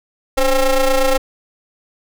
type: ring-modulated tone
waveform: 40% pulse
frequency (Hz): 269.2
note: C4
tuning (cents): +49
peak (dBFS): -8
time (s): 0.37-1.18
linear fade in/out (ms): 10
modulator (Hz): 255
effects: none